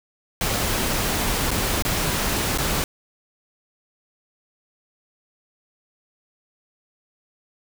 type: noise with dropouts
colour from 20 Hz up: pink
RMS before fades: -23 dBFS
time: 0.41-2.84 s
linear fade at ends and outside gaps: 1 ms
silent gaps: 1.507-1.514 / 1.823-1.85 / 2.576-2.584 s
effects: none